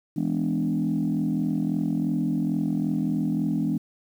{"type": "chord", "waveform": "sine", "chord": "E dominant seventh", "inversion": "none", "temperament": "equal with one note detuned", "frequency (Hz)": [164.81, 207.7, 250.1, 293.7], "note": ["E3", "G#3", "B3", "D4"], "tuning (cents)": [0, 0, 22, 0], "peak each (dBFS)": -27, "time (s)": [0.16, 3.78], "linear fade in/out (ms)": 10, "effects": ["tanh soft clip ceiling -16 dBFS", "9-bit"]}